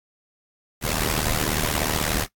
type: noise with amplitude modulation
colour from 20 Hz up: pink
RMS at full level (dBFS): -20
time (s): 0.81-2.27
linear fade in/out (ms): 50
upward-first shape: sine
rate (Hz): 76.6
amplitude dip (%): 95
effects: noise-tail reverb RT60 0.1 s tail -18 dB re dry + AAC 64 kbps